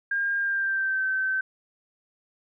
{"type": "tone with pitch glide", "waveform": "sine", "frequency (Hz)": [1610, 1540.9], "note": ["G6", "G6"], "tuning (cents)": [46, -30], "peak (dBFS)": -23, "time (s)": [0.11, 1.41], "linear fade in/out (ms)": 5, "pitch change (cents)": -76, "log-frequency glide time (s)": [0.38, 1.04], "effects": []}